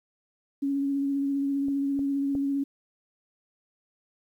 sine tone with vibrato, 278.2 Hz, C#4, 6 cents sharp, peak -24 dBFS, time 0.62-2.64 s, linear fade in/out 10 ms, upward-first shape sine, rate 15 Hz, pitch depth 18 cents each way
clicks, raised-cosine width 2 ms, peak -30 / -27 / -23 dBFS, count 3, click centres 1.684 / 1.992 / 2.352 s
effects 10-bit

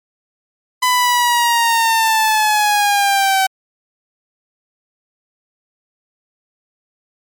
sawtooth linear sweep, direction down, 1006 to 762 Hz, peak -8 dBFS, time 0.82-3.47 s, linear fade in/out 10 ms, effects MP3 96 kbps

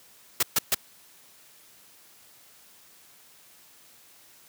white noise bursts, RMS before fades -22 dBFS, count 3, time 0.4-0.747 s, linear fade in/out 5 ms, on 29 ms, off 130 ms, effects white hiss -55 dBFS RMS until 4.48 s + high-pass 80 Hz 12 dB/octave

